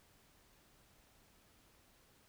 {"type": "silence", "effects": ["pink hiss -68 dBFS RMS until 2.28 s"]}